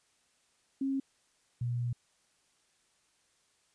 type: tone pair in turn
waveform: sine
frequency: 270.6 / 120.75 Hz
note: C#4 / B2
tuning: -42 / -39 cents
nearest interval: octave + major second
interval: 1397 cents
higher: first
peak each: -29 / -30 dBFS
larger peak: first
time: 0.81-1 / 1.61-1.93 s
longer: second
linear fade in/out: 5 ms
effects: white hiss -71 dBFS RMS until 3.74 s + resampled to 22050 Hz